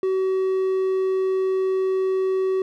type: tone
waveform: triangle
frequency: 378.6 Hz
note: F#4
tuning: 40 cents sharp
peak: -17 dBFS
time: 0.03-2.62 s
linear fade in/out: 2 ms
effects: none